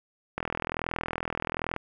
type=click train; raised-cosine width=0.5 ms; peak=-14 dBFS; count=58; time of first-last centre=0.38-1.763 s; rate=41.2 Hz; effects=none